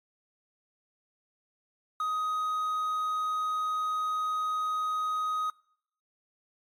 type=tone with quantisation; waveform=triangle; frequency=1254 Hz; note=D#6; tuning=13 cents sharp; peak=-26 dBFS; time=2-5.5 s; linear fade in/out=2 ms; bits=9; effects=noise-tail reverb RT60 0.7 s tail -25 dB re dry + AAC 64 kbps